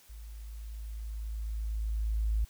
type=tone with level ramp; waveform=sine; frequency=54.1 Hz; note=A1; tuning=29 cents flat; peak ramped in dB=-43 to -25 dBFS; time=0.09-2.45 s; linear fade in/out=10 ms; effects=white hiss -60 dBFS RMS until 2.49 s